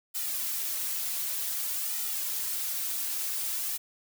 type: noise with flanger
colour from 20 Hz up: blue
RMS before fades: -32 dBFS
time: 0.14-3.78 s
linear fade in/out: 20 ms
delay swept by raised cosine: 1.8 to 4.9 ms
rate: 0.54 Hz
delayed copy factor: -0.65
effects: none